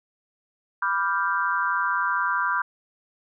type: chord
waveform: sine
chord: G dominant seventh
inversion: first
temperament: equal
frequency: 987.8 / 1174.7 / 1396.9 / 1568 Hz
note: B5 / D6 / F6 / G6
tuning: 0 / 0 / 0 / 0 cents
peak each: -27 dBFS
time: 0.82-2.62 s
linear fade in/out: 5 ms
effects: none